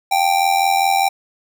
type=tone with amplitude modulation; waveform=square; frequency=784 Hz; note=G5; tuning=in tune; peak=-11 dBFS; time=0.11-1.09 s; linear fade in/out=10 ms; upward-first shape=sine; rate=84.9 Hz; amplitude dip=70%; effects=none